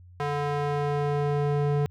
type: tone with band-pass filter sweep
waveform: square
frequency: 145.2 Hz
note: D3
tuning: 19 cents flat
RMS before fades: -26 dBFS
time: 0.2-1.86 s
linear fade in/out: 0 ms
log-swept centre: 900 to 320 Hz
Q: 0.78
effects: added 89 Hz sine -47 dBFS peak until 1.9 s